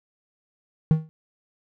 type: tone with exponential decay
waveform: triangle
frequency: 157.9 Hz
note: D#3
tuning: 26 cents sharp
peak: -9 dBFS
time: 0.91-1.09 s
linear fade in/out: 0 ms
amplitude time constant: 39 ms
effects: none